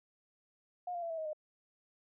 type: tone with pitch steps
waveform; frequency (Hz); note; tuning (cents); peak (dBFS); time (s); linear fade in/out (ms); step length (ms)
sine; 716 / 694 / 672.7 / 652 / 632 / 612.6; F5 / F5 / E5 / E5 / D#5 / D#5; +43 / -11 / +35 / -19 / +27 / -27; -36; 0.87-1.332; 5; 77
effects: none